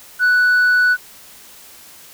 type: tone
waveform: sine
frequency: 1482 Hz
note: F#6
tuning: 2 cents sharp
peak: -8 dBFS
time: 0.19-0.97 s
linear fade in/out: 50 ms
effects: tanh soft clip ceiling -10 dBFS + white hiss -42 dBFS RMS until 2.13 s